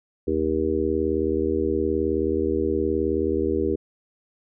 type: harmonic tone with a mistuned harmonic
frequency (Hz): 79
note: D#2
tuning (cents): +27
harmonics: 1 / 3 / 4 / 5 / 6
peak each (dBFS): -30 / -30 / -26 / -24 / -28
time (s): 0.27-3.76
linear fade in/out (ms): 10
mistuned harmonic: 1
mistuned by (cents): -26
effects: none